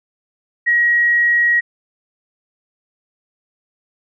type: tone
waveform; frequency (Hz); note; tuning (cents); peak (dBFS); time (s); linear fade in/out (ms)
sine; 1900; A#6; +33; -11; 0.66-1.61; 20
effects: none